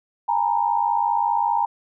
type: tone cluster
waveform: sine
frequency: 820 / 915 / 970 Hz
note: G#5 / A#5 / B5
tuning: -22 / -32 / -31 cents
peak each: -22 / -21 / -26 dBFS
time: 0.28-1.66 s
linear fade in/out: 10 ms
effects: none